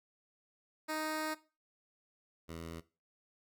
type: tone pair in turn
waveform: 10% pulse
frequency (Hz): 311.1 / 82.62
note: D#4 / E2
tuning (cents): 0 / +4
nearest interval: octave + major seventh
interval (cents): 2296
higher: first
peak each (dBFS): -27 / -35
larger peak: first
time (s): 0.88-1.35 / 2.48-2.81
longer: first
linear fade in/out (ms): 20
effects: noise-tail reverb RT60 0.3 s tail -17 dB re dry